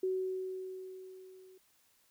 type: tone with level ramp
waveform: sine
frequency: 374.7 Hz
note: F#4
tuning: 22 cents sharp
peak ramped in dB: -29 to -55 dBFS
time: 0.03-1.58 s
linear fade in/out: 5 ms
effects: white hiss -70 dBFS RMS until 2.1 s